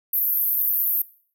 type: band-pass noise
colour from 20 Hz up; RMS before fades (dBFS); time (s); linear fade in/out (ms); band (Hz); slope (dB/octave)
white; -22; 0.13-1.02; 5; 12000 to 15000; 96
effects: noise-tail reverb RT60 0.5 s tail -20 dB re dry